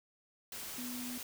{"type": "tone in noise", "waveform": "sine", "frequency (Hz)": 246.9, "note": "B3", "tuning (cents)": 0, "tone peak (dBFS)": -41, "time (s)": [0.78, 1.18], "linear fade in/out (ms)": 2, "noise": "white", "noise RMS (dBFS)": -44, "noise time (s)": [0.52, 1.23], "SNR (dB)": 0, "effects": []}